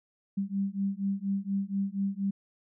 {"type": "beating tone pair", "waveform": "sine", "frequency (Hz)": [194.9, 199.1], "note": ["G3", "G3"], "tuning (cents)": [-10, 27], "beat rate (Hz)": 4.2, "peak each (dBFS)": -31, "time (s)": [0.37, 2.31], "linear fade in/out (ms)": 10, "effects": []}